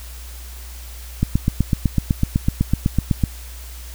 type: click train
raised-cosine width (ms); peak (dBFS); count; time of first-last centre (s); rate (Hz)
5; -3; 17; 1.23-3.238; 7.97
effects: added 60 Hz sine -33 dBFS peak until 3.94 s + white hiss -41 dBFS RMS until 3.94 s